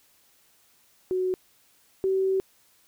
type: tone pair in turn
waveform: sine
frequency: 370 / 382.2 Hz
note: F#4 / G4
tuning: 0 / -44 cents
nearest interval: minor second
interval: 56 cents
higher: second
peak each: -23 / -21 dBFS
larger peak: second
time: 1.11-1.34 / 2.04-2.4 s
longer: second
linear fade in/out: 0 ms
effects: white hiss -62 dBFS RMS until 2.87 s